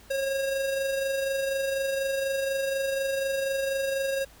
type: tone with amplitude modulation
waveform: square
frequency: 543 Hz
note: C#5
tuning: 36 cents flat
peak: -25 dBFS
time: 0.1-4.25 s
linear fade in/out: 10 ms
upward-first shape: sine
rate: 24.1 Hz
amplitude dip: 35%
effects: added 52 Hz sine -56 dBFS peak until 4.4 s + pink hiss -54 dBFS RMS until 4.4 s